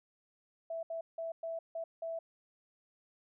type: tone bursts at uneven times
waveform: sine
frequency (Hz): 659.3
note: E5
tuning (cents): 0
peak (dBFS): -36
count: 6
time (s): 0.7-0.83 / 0.9-1.01 / 1.18-1.32 / 1.43-1.59 / 1.75-1.84 / 2.02-2.19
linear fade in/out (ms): 5
effects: none